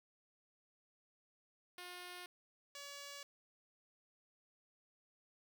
5% pulse tone pair in turn, 357.5 / 567.5 Hz, F4 / C#5, +41 / +41 cents, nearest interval minor sixth, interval 800 cents, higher second, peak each -37 / -37 dBFS, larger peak neither, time 1.78-2.26 / 2.75-3.23 s, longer neither, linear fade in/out 2 ms, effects none

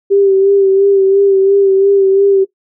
sine tone with vibrato, 392 Hz, G4, in tune, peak -6 dBFS, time 0.1-2.45 s, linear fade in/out 20 ms, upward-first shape sine, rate 2.9 Hz, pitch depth 34 cents each way, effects noise-tail reverb RT60 0.1 s tail -17 dB re dry

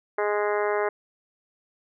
harmonic tone, 207.7 Hz, G#3, in tune, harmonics 2 / 3 / 4 / 5 / 6 / 7 / 8 / 9 / 10, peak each -25 / -29 / -31 / -33 / -35 / -36 / -37 / -38 / -39 dBFS, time 0.18-0.89 s, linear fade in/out 5 ms, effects none

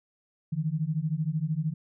sine beating tone pair, 150 / 163 Hz, D3 / E3, +37 / -19 cents, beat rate 13 Hz, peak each -29 dBFS, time 0.52-1.74 s, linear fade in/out 10 ms, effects none

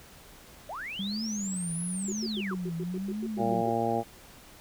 sine linear two-way sweep, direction up then down, 541 to 10550 to 954 Hz, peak -35 dBFS, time 0.69-2.54 s, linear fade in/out 5 ms, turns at 1.85 s
sine tone with vibrato, 191.9 Hz, G3, 37 cents flat, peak -31 dBFS, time 0.99-3.62 s, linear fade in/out 5 ms, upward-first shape triangle, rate 0.99 Hz, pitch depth 270 cents each way
sine tone bursts, 370 Hz, F#4, in tune, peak -34 dBFS, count 12, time 2.08-3.696 s, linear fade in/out 5 ms, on 43 ms, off 100 ms
harmonic tone, 115.2 Hz, A#2, 20 cents flat, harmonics 1 / 2 / 3 / 4 / 5 / 6 / 7, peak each -37 / -33 / -34 / -33 / -35 / -32 / -31 dBFS, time 3.37-4.04 s, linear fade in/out 50 ms
effects pink hiss -52 dBFS RMS until 4.6 s

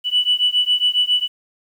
sine beating tone pair, 2960 / 2967.3 Hz, F#7 / F#7, 0 / +4 cents, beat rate 7.3 Hz, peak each -17 dBFS, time 0.04-1.28 s, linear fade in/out 50 ms, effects tanh soft clip ceiling -7 dBFS + 8-bit

